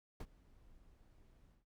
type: noise with ADSR envelope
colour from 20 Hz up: brown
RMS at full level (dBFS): -40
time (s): 0.2-1.65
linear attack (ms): 4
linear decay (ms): 50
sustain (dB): -24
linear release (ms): 140
effects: none